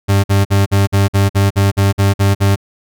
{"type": "tone bursts", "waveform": "40% pulse", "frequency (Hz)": 99, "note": "G2", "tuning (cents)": 18, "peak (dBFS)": -8, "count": 12, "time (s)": [0.08, 2.561], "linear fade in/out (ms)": 20, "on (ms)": 160, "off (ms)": 51, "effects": []}